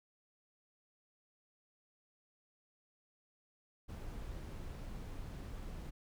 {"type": "noise", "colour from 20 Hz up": "brown", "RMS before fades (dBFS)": -45, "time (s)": [3.88, 5.91], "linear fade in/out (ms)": 20, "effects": []}